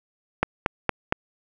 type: click train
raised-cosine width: 0.5 ms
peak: -4 dBFS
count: 4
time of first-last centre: 0.43-1.124 s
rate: 4.32 Hz
effects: none